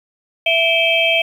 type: tone cluster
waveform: sine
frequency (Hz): 663 / 2322 / 2597 / 3164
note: E5 / D7 / E7 / G7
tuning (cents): +10 / -20 / -26 / +15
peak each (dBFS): -18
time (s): 0.46-1.22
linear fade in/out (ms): 5
effects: 7-bit